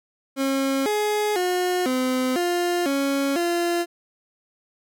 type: tone with pitch steps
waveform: 30% pulse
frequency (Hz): 270.9 / 420.2 / 361.1 / 256.3 / 351.2 / 277.1 / 344.7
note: C#4 / G#4 / F#4 / C4 / F4 / C#4 / F4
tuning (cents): -40 / +20 / -42 / -36 / +10 / -1 / -23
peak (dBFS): -18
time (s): 0.36-3.86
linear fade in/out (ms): 50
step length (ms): 500
effects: none